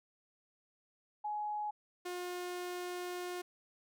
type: tone pair in turn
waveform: sine / sawtooth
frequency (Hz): 840 / 357.5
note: G#5 / F4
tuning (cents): +19 / +41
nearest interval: octave + minor third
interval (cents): 1478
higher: first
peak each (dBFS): -35 / -35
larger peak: neither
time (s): 1.24-1.71 / 2.05-3.42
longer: second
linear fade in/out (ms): 10
effects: none